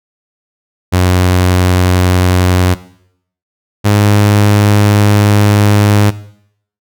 sawtooth tone pair in turn, 91.1 / 103.21 Hz, F#2 / G#2, -26 / -10 cents, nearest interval major second, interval 216 cents, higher second, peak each -3 dBFS, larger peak neither, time 0.92-2.75 / 3.84-6.11 s, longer second, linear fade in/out 20 ms, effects noise-tail reverb RT60 0.7 s tail -17 dB re dry

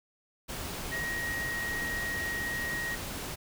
sine tone in noise, 1886 Hz, A#6, 20 cents sharp, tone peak -32 dBFS, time 0.91-2.96 s, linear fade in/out 20 ms, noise pink, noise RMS -38 dBFS, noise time 0.48-3.36 s, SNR +3 dB, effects none

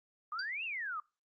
sine exponential two-way sweep, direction up then down, 1181 to 2833 to 1181 Hz, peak -36 dBFS, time 0.32-1 s, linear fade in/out 2 ms, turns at 0.64 s
sine tone with exponential decay, 4699 Hz, D8, in tune, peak -34 dBFS, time 0.39-0.49 s, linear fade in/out 2 ms, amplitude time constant 21 ms
effects noise-tail reverb RT60 0.3 s tail -26 dB re dry + Opus 24 kbps

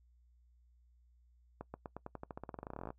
accelerating click train, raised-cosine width 1 ms, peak -29 dBFS, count 25, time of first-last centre 1.61-2.904 s, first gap 130 ms, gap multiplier 0.91, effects noise-tail reverb RT60 0.1 s tail -22 dB re dry + added 60 Hz sine -64 dBFS peak until 2.98 s

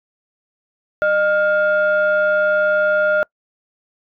sine tone pair together, 610 / 1410.3 Hz, D#5 / F6, -34 / +17 cents, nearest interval octave + minor third, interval 1451 cents, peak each -14 / -16 dBFS, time 1.02-3.23 s, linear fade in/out 0 ms, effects noise-tail reverb RT60 0.1 s tail -26 dB re dry + tanh soft clip ceiling -8 dBFS

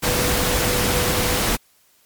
sine tone in noise, 494.1 Hz, B4, 1 cent sharp, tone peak -26 dBFS, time 0.04-1.4 s, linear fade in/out 20 ms, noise pink, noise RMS -20 dBFS, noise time 0.02-1.57 s, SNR -9 dB, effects white hiss -58 dBFS RMS until 2.05 s + MP3 96 kbps

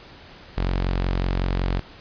sawtooth tone, 45.37 Hz, F#1, 33 cents flat, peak -17 dBFS, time 0.57-1.8 s, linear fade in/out 10 ms, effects pink hiss -45 dBFS RMS until 2 s + resampled to 11025 Hz

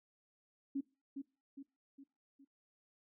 sine tone with echo, 275.8 Hz, C#4, 9 cents flat, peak -34 dBFS, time 0.75-0.81 s, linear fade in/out 10 ms, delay 410 ms, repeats 4, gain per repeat -6 dB, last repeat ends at 2.45 s, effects noise-tail reverb RT60 0.3 s tail -21 dB re dry

